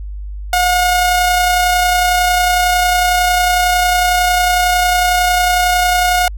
sawtooth tone with amplitude modulation, 720 Hz, F#5, 47 cents flat, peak -6 dBFS, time 0.53-6.28 s, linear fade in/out 2 ms, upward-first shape sine, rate 31 Hz, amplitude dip 25%, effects added 50 Hz sine -23 dBFS peak until 6.37 s

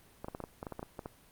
clicks, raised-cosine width 1 ms, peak -25 dBFS, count 12, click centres 0.245 / 0.284 / 0.349 / 0.403 / 0.439 / 0.629 / 0.668 / 0.723 / 0.794 / 0.829 / 0.992 / 1.059 s, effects pink hiss -61 dBFS RMS until 1.31 s + Opus 32 kbps

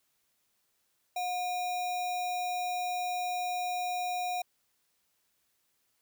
sine tone with sample-and-hold, 721 Hz, F#5, 45 cents flat, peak -30 dBFS, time 1.16-4.42 s, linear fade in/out 5 ms, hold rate 3150 Hz, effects white hiss -75 dBFS RMS until 6.01 s

